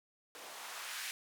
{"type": "noise with band-pass filter sweep", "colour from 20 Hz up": "blue", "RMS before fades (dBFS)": -45, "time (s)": [0.35, 1.11], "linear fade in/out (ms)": 0, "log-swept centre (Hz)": [520, 2000], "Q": 1.1, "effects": []}